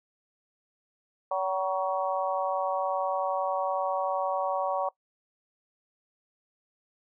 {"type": "harmonic tone with a mistuned harmonic", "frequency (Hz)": 189.3, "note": "F#3", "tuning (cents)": 40, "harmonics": [3, 4, 5, 6], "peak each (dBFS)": [-30, -31, -32, -33], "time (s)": [1.31, 4.89], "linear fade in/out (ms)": 5, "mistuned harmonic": 6, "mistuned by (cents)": -27, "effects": ["noise-tail reverb RT60 0.1 s tail -21 dB re dry"]}